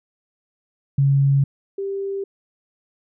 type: tone pair in turn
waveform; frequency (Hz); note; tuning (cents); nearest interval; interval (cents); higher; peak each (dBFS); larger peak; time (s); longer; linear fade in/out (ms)
sine; 138.6 / 393.5; C#3 / G4; 0 / +7; octave + tritone; 1807; second; -13 / -23; first; 0.98-1.44 / 1.78-2.24; neither; 5
effects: none